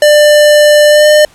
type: tone with pitch glide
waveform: square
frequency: 595 to 603.3 Hz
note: D5 to D5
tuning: +22 to +46 cents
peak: -3 dBFS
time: 0.02-1.25 s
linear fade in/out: 2 ms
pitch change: +24 cents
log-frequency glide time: 0.89-1.07 s
effects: pink hiss -43 dBFS RMS until 1.34 s + low-pass 11000 Hz 12 dB/octave